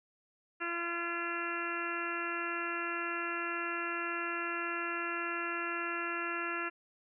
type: harmonic tone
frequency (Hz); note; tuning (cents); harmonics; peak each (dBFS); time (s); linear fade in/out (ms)
341.8; F4; -37; 1 / 2 / 3 / 4 / 5 / 6 / 7 / 8; -41 / -47 / -45 / -38 / -40 / -46 / -45 / -42; 0.6-6.7; 20
effects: none